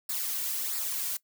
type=noise with flanger; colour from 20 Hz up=blue; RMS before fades=-32 dBFS; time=0.09-1.17 s; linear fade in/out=5 ms; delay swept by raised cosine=0.32 to 2.42 ms; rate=1.5 Hz; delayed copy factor=-0.6; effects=noise-tail reverb RT60 0.1 s tail -20 dB re dry